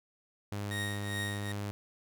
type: tone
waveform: sawtooth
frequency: 102 Hz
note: G#2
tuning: 31 cents flat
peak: -31 dBFS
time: 0.52-1.71 s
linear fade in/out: 0 ms
type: tone with tremolo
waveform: 30% pulse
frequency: 1867 Hz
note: A#6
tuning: 2 cents sharp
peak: -31 dBFS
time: 0.71-1.52 s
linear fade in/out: 2 ms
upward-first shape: triangle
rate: 2.5 Hz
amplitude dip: 85%
effects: none